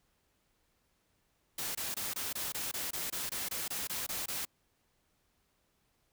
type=noise bursts; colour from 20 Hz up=white; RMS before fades=-37 dBFS; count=15; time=1.58-4.452 s; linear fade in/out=5 ms; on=170 ms; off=23 ms; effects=pink hiss -75 dBFS RMS until 6.12 s